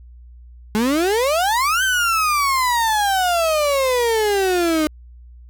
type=exponential two-way sweep; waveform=35% pulse; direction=up then down; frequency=207.7 to 1568 to 302.1 Hz; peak=-14 dBFS; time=0.75-4.87 s; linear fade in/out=0 ms; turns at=1.83 s; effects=added 60 Hz sine -39 dBFS peak until 5.49 s